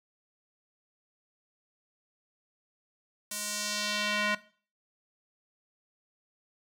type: tone with band-pass filter sweep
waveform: square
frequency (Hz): 208.5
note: G#3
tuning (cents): +7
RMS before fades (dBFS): -32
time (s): 3.31-4.35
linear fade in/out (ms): 5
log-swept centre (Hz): 10000 to 2000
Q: 1.2
effects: noise-tail reverb RT60 0.4 s tail -17 dB re dry